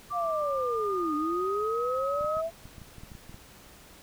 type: tone with pitch glide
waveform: sine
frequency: 1174.7 to 1273.6 Hz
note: D6 to D#6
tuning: 0 to +40 cents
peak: -30 dBFS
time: 0.1-2.42 s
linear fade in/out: 20 ms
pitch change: +140 cents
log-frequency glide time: 0.26-1.85 s
type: linear two-way sweep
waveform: sine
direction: down then up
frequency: 719 to 293.7 to 671 Hz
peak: -28 dBFS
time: 0.12-2.51 s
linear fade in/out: 50 ms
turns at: 1.15 s
type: clicks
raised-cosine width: 5 ms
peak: -33 dBFS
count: 12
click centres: 2.21 / 2.246 / 2.37 / 2.655 / 2.782 / 2.817 / 2.983 / 3.035 / 3.118 / 3.152 / 3.295 / 3.344 s
effects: pink hiss -52 dBFS RMS until 4.02 s